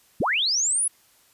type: linear sweep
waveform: sine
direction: up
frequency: 74.9 to 10548 Hz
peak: -20 dBFS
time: 0.2-0.88 s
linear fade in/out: 5 ms
effects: white hiss -59 dBFS RMS until 1.33 s + resampled to 32000 Hz